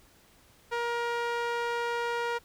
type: tone with band-pass filter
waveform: sawtooth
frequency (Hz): 472.8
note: A#4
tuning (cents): +24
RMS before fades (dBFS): -31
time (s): 0.71-2.39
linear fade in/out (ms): 20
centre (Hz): 1200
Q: 0.76
effects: pink hiss -60 dBFS RMS until 2.44 s